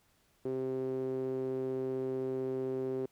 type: tone with band-pass filter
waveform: sawtooth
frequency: 130.81 Hz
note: C3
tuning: in tune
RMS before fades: -35 dBFS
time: 0.45-3.06 s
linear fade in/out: 5 ms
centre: 370 Hz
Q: 5.1
effects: pink hiss -70 dBFS RMS until 3.11 s